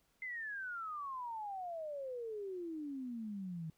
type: exponential sweep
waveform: sine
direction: down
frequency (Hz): 2084 to 155.9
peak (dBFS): -40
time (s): 0.22-3.7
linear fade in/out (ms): 2
effects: pink hiss -75 dBFS RMS until 3.77 s